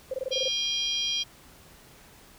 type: tone bursts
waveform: sine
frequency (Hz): 523.3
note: C5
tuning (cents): 0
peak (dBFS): -27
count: 8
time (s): 0.11-0.482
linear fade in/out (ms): 5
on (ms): 29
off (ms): 20
type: harmonic tone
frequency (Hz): 806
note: G5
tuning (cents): +48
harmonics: 3 / 4 / 5 / 6 / 7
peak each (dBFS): -38 / -27 / -38 / -36 / -36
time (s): 0.31-1.24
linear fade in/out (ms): 20
effects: pink hiss -53 dBFS RMS until 2.38 s